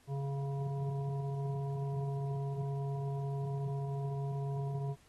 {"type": "harmonic tone", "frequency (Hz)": 138.8, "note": "C#3", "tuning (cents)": 3, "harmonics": [1, 3, 5, 7], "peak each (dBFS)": [-34, -44, -48, -51], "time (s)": [0.07, 4.96], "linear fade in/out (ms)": 50, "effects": ["pink hiss -66 dBFS RMS until 5.08 s", "AAC 32 kbps"]}